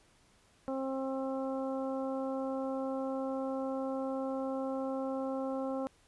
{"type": "harmonic tone", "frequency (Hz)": 266.3, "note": "C4", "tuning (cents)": 31, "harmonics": [1, 2, 3, 4, 5], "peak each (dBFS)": [-36, -36, -43, -47, -49], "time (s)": [0.68, 5.87], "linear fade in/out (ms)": 0, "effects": ["pink hiss -66 dBFS RMS until 6.07 s", "resampled to 24000 Hz"]}